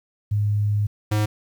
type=tone pair in turn; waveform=sine / square; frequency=103.83 / 105.95 Hz; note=G#2 / G#2; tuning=0 / +35 cents; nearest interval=unison; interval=35 cents; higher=second; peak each=-18 / -19 dBFS; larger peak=first; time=0.31-0.87 / 1.11-1.26 s; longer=first; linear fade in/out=10 ms; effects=9-bit